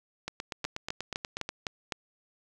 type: two click trains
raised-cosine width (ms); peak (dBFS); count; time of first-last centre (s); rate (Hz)
0.2; -14 / -17; 6 / 11; 0.65-1.922 / 0.28-1.491; 3.93 / 8.26
effects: none